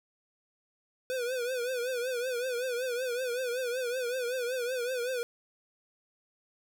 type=tone with vibrato; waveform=square; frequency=497 Hz; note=B4; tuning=11 cents sharp; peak=-31 dBFS; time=1.1-5.23 s; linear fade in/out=0 ms; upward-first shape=triangle; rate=5.3 Hz; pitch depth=110 cents each way; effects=none